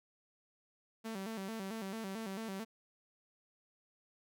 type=tone with vibrato; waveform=sawtooth; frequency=207.7 Hz; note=G#3; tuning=in tune; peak=-36 dBFS; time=1.04-2.65 s; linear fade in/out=20 ms; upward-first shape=square; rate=4.5 Hz; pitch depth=130 cents each way; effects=none

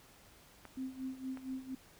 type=clicks; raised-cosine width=0.5 ms; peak=-34 dBFS; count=2; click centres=0.653 / 1.373 s
type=tone with tremolo; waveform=sine; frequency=261.6 Hz; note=C4; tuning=in tune; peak=-36 dBFS; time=0.77-1.75 s; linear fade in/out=5 ms; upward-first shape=sine; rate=4.3 Hz; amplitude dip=80%
effects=pink hiss -61 dBFS RMS until 1.99 s

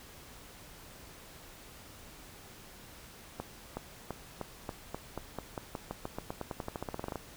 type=accelerating click train; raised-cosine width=1 ms; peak=-22 dBFS; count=27; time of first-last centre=3.4-7.157 s; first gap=370 ms; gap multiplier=0.91; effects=pink hiss -52 dBFS RMS until 7.36 s

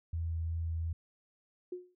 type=tone with vibrato; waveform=sine; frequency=82.41 Hz; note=E2; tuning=in tune; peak=-32 dBFS; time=0.13-0.93 s; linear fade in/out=5 ms; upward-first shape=sine; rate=2.8 Hz; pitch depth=10 cents each way
type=tone with exponential decay; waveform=sine; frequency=360.7 Hz; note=F#4; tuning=44 cents flat; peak=-34 dBFS; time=1.72-1.95 s; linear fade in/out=5 ms; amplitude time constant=49 ms
effects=none

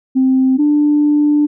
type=tone pair in turn; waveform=sine; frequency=261.6 / 295.7 Hz; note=C4 / D4; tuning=0 / +12 cents; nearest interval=major second; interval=212 cents; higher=second; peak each=-8 dBFS; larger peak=neither; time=0.15-0.58 / 0.58-1.47 s; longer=second; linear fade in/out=20 ms; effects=tanh soft clip ceiling -4 dBFS

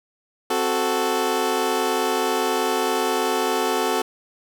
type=chord; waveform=20% pulse; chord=F# diminished; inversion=second; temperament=equal; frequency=261.6 / 370 / 440 Hz; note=C4 / F#4 / A4; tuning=0 / 0 / 0 cents; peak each=-23 / -19 / -18 dBFS; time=0.5-4.02 s; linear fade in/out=5 ms; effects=none

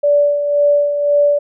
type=tone with tremolo; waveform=sine; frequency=580 Hz; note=D5; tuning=22 cents flat; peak=-8 dBFS; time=0.03-1.39 s; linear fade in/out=10 ms; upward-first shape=sine; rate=1.9 Hz; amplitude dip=55%; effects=none

